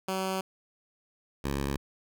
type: tone pair in turn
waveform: 10% pulse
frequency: 189.6 / 69.56 Hz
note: F#3 / C#2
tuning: +43 / +7 cents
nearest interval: octave + perfect fourth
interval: 1736 cents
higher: first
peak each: -21 dBFS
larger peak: neither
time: 0.08-0.41 / 1.44-1.77 s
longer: neither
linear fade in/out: 5 ms
effects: none